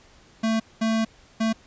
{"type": "tone bursts at uneven times", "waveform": "square", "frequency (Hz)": 222.9, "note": "A3", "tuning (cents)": 23, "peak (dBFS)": -21, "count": 3, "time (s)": [[0.43, 0.6], [0.81, 1.05], [1.4, 1.53]], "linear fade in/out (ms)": 10, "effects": ["pink hiss -54 dBFS RMS until 1.66 s", "resampled to 16000 Hz"]}